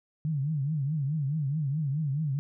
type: tone with vibrato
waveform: sine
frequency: 146.3 Hz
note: D3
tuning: 6 cents flat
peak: -26 dBFS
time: 0.25-2.39 s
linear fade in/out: 0 ms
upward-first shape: triangle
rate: 4.7 Hz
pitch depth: 190 cents each way
effects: none